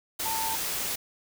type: tone in noise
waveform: sine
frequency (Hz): 896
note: A5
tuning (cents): +31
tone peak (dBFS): -30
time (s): 0.25-0.56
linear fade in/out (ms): 10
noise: white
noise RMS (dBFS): -31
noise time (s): 0.19-0.96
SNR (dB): -2
effects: none